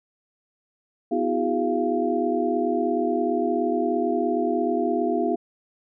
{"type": "tone cluster", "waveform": "sine", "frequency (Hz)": [248.9, 321.6, 358.7, 408.1, 692], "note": ["B3", "E4", "F4", "G#4", "F5"], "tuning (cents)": [14, -43, 46, -30, -16], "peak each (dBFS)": -27, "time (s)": [1.11, 5.36], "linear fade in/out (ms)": 10, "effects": []}